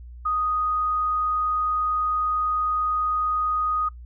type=tone; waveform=sine; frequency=1244.5 Hz; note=D#6; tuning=in tune; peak=-21 dBFS; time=0.25-3.89 s; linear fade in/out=10 ms; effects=noise-tail reverb RT60 0.1 s tail -20 dB re dry + added 60 Hz sine -38 dBFS peak until 4.05 s